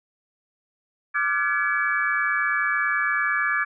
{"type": "tone cluster", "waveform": "sine", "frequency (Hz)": [1180, 1383, 1512, 1698, 2290], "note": ["D6", "F6", "F#6", "G#6", "D7"], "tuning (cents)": [8, -17, 37, 38, -44], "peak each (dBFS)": [-27, -29, -30, -23, -31], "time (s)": [1.14, 3.65], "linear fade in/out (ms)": 20, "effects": []}